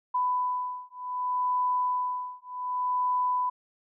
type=beating tone pair; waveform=sine; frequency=997 / 997.66 Hz; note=B5 / B5; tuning=+16 / +17 cents; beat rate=0.66 Hz; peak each=-29 dBFS; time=0.14-3.5 s; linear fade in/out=10 ms; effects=none